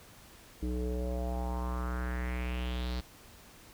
square tone with low-pass filter sweep, 61.6 Hz, B1, 4 cents flat, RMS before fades -34 dBFS, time 0.62-3.01 s, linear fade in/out 10 ms, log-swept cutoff 340 to 4500 Hz, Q 4.1, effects pink hiss -55 dBFS RMS until 3.73 s

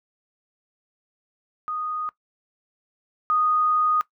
sine tone pair in turn, 1239 / 1239 Hz, D#6 / D#6, -8 / -8 cents, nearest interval unison, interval 0 cents, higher neither, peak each -26 / -18 dBFS, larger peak second, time 1.68-2.09 / 3.3-4.01 s, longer second, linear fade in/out 0 ms, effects noise-tail reverb RT60 0.1 s tail -18 dB re dry

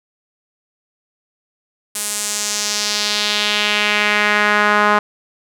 sawtooth tone with band-pass filter sweep, 208.5 Hz, G#3, 7 cents sharp, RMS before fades -17 dBFS, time 1.95-4.99 s, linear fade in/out 5 ms, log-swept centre 9700 to 1200 Hz, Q 1.9, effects none

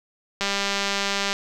click train, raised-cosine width 0.2 ms, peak -7 dBFS, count 184, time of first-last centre 0.41-1.33 s, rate 199 Hz, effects none

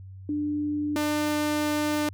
sine / sawtooth tone pair in turn, 296.2 / 299.5 Hz, D4 / D4, +15 / +34 cents, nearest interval unison, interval 19 cents, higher second, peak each -25 / -20 dBFS, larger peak second, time 0.29-0.96 / 0.96-2.09 s, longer second, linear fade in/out 2 ms, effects added 95 Hz sine -40 dBFS peak until 2.13 s

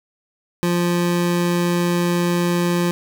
25% pulse tone, 174.4 Hz, F3, 2 cents flat, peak -13 dBFS, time 0.63-2.91 s, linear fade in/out 0 ms, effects none

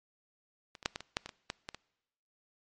clicks, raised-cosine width 0.2 ms, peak -30 / -30 / -11 / -19 / -25 / -12 / -23 / -27 / -17 / -21 / -25 dBFS, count 11, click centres 0.752 / 0.828 / 0.859 / 0.959 / 1.006 / 1.169 / 1.26 / 1.292 / 1.501 / 1.689 / 1.746 s, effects noise-tail reverb RT60 1.0 s tail -24 dB re dry + MP3 48 kbps

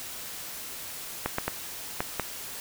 clicks, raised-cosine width 0.5 ms, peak -11 dBFS, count 5, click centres 1.26 / 1.384 / 1.48 / 2.005 / 2.197 s, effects white hiss -39 dBFS RMS until 2.6 s

